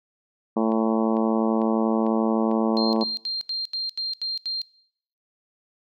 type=harmonic tone; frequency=111.5 Hz; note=A2; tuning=23 cents sharp; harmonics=2 / 3 / 4 / 5 / 6 / 7 / 8 / 9 / 10; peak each=-22 / -26 / -28 / -30 / -32 / -33 / -34 / -35 / -36 dBFS; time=0.56-3.04 s; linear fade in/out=10 ms
type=click train; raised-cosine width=0.3 ms; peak=-31 dBFS; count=7; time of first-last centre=0.72-3.411 s; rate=2.23 Hz
type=tone bursts; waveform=sine; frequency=4186 Hz; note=C8; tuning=in tune; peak=-25 dBFS; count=8; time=2.77-4.617 s; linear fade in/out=0 ms; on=160 ms; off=81 ms
effects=noise-tail reverb RT60 0.7 s tail -22 dB re dry